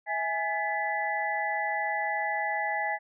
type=tone cluster; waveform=sine; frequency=651 / 828 / 1722 / 1988 Hz; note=E5 / G#5 / A6 / B6; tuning=-22 / -5 / -38 / +11 cents; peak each=-36 / -30 / -35 / -32 dBFS; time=0.06-2.99 s; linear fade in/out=50 ms; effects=none